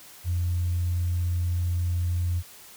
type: tone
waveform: sine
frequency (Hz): 87.5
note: F2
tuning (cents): +4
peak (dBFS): -22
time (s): 0.24-2.43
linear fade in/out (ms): 50
effects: tanh soft clip ceiling -18 dBFS + white hiss -48 dBFS RMS until 2.76 s